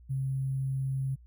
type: tone with sample-and-hold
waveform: sine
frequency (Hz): 134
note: C3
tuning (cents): +42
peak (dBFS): -28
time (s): 0.09-1.16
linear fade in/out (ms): 20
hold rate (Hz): 11025
effects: added 60 Hz sine -51 dBFS peak until 1.26 s